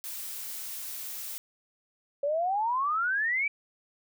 blue noise, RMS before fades -38 dBFS, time 0.04-1.38 s, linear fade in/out 0 ms
sine exponential sweep, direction up, 554.4 to 2349 Hz, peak -25 dBFS, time 2.23-3.48 s, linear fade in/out 5 ms
effects none

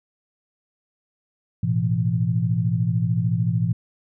sine chord, A suspended second, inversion none, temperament equal with one note detuned, 110 / 123.47 / 168.57 Hz, A2 / B2 / E3, 0 / 0 / +39 cents, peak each -23 dBFS, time 1.63-3.73 s, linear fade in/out 5 ms, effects none

